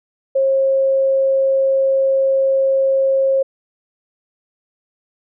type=tone; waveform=sine; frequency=538 Hz; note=C5; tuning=48 cents sharp; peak=-12 dBFS; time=0.35-3.43 s; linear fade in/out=10 ms; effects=none